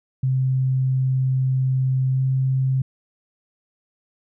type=tone with pitch glide; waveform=sine; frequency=130.81 to 131.95 Hz; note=C3 to C3; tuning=0 to +15 cents; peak=-17 dBFS; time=0.23-2.82 s; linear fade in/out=5 ms; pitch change=+15 cents; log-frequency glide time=2.12-2.21 s; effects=none